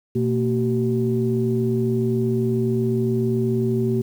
sine tone cluster, 121.7 / 229.2 / 380.2 Hz, B2 / A#3 / F#4, -25 / -29 / +47 cents, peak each -22 dBFS, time 0.15-4.02 s, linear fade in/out 10 ms, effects tanh soft clip ceiling -9 dBFS + 8-bit

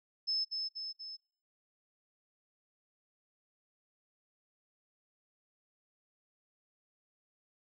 sine tone with echo, 5230 Hz, E8, 15 cents flat, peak -30 dBFS, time 0.27-0.45 s, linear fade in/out 20 ms, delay 240 ms, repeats 3, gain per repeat -4 dB, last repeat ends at 1.17 s, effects noise-tail reverb RT60 0.5 s tail -24 dB re dry

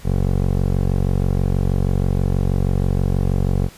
15% pulse tone with low-pass filter, 46.25 Hz, F#1, in tune, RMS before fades -18 dBFS, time 0.03-3.7 s, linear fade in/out 50 ms, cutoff 560 Hz, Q 0.65, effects pink hiss -44 dBFS RMS until 3.77 s + resampled to 32000 Hz

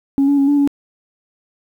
sine tone with pitch steps, 276.1 / 283.9 / 276.6 / 288.2 / 282.9 Hz, C#4 / C#4 / C#4 / D4 / C#4, -7 / +41 / -4 / -33 / +35 cents, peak -9 dBFS, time 0.18-0.675 s, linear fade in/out 0 ms, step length 99 ms, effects tanh soft clip ceiling -8 dBFS + 8-bit

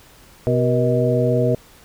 harmonic tone with a mistuned harmonic, 125.6 Hz, B2, 30 cents sharp, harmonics 1 / 2 / 3 / 4 / 5, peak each -19 / -23 / -24 / -20 / -22 dBFS, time 0.47-1.55 s, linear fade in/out 0 ms, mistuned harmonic 4, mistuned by -85 cents, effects pink hiss -48 dBFS RMS until 1.84 s

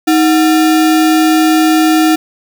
sine tone with sample-and-hold, 315.2 Hz, D#4, 23 cents sharp, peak -6 dBFS, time 0.07-2.16 s, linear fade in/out 10 ms, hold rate 1050 Hz, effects none

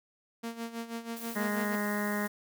sawtooth tone with tremolo, 230.9 Hz, A#3, 16 cents flat, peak -30 dBFS, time 0.43-1.76 s, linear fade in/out 10 ms, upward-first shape sine, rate 6.2 Hz, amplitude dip 75%
blue noise, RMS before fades -44 dBFS, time 1.16-2.28 s, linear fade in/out 10 ms
harmonic tone, 207 Hz, G#3, 5 cents flat, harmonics 1 / 2 / 3 / 4 / 5 / 6 / 7 / 8 / 9 / 10, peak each -32 / -39 / -39 / -43 / -41 / -45 / -43 / -43 / -38 / -48 dBFS, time 1.35-2.28 s, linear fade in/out 20 ms
effects none

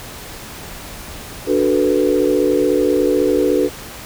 sine chord, B minor seventh, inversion first, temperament equal, 293.7 / 370 / 440 / 493.9 Hz, D4 / F#4 / A4 / B4, 0 / 0 / 0 / 0 cents, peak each -18 dBFS, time 1.46-3.7 s, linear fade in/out 50 ms, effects pink hiss -33 dBFS RMS until 4.05 s

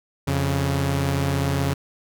sawtooth tone pair together, 87.31 / 138.6 Hz, F2 / C#3, 0 / 0 cents, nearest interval minor sixth, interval 800 cents, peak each -21 / -18 dBFS, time 0.27-1.74 s, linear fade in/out 10 ms, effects none

